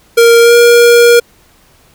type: tone with pitch glide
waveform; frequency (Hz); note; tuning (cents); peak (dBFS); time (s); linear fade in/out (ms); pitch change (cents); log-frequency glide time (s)
square; 466.2 to 474.3; A#4 to A#4; 0 to +30; -3; 0.17-1.2; 10; +30; 0.41-0.55
effects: pink hiss -47 dBFS RMS until 1.94 s